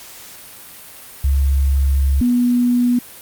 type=tone pair in turn; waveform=sine; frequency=68.7 / 243.8 Hz; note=C#2 / B3; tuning=-15 / -22 cents; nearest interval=octave + minor seventh; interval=2193 cents; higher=second; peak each=-12 dBFS; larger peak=neither; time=1.24-2.21 / 2.21-2.99 s; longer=first; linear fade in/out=5 ms; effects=white hiss -38 dBFS RMS until 3.21 s + Opus 48 kbps